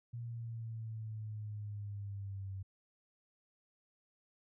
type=exponential sweep; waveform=sine; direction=down; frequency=118.8 to 95.7 Hz; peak=-40 dBFS; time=0.13-2.63 s; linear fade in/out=10 ms; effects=none